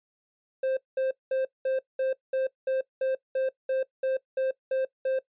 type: tone bursts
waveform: triangle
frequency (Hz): 526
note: C5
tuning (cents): +9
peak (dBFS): -22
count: 14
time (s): 0.63-5.19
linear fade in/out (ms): 5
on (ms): 140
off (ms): 200
effects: noise-tail reverb RT60 0.1 s tail -19 dB re dry + resampled to 8000 Hz